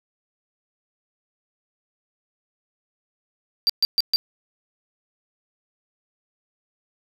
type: tone bursts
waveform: triangle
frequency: 4699 Hz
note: D8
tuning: in tune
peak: -14 dBFS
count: 4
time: 3.67-4.16 s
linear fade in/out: 0 ms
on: 25 ms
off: 130 ms
effects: none